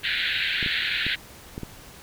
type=band-pass noise; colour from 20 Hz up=pink; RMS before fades=-26 dBFS; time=0.03-1.16 s; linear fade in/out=20 ms; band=1500 to 4200 Hz; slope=96 dB/octave
type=clicks; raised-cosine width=3 ms; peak=-19 dBFS; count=5; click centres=0.628 / 0.662 / 1.066 / 1.579 / 1.633 s
effects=pink hiss -46 dBFS RMS until 2.02 s